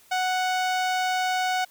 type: tone with notch filter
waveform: sawtooth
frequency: 740 Hz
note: F#5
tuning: in tune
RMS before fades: -25 dBFS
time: 0.11-1.65 s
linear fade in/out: 10 ms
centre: 12000 Hz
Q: 0.57
effects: white hiss -56 dBFS RMS until 1.7 s